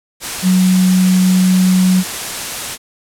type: tone in noise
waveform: sine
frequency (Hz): 185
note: F#3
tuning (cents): 0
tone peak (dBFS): -8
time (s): 0.42-2.04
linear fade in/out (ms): 50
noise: white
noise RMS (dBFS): -22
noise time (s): 0.2-2.78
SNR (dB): +11
effects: low-pass 11000 Hz 12 dB/octave